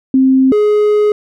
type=tone pair in turn; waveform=sine / triangle; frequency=263.4 / 419.5 Hz; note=C4 / G#4; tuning=+12 / +17 cents; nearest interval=minor sixth; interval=805 cents; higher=second; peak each=-6 dBFS; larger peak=neither; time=0.14-0.52 / 0.52-1.12 s; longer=second; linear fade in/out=2 ms; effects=none